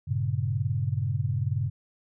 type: chord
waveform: sine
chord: G diminished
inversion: none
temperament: equal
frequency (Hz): 98 / 116.54 / 138.59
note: G2 / Bb2 / Db3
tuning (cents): 0 / 0 / 0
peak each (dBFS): -29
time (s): 0.07-1.7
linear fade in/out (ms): 20
effects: none